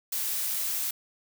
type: noise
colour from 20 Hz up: blue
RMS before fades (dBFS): -30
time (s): 0.12-0.91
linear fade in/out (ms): 5
effects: none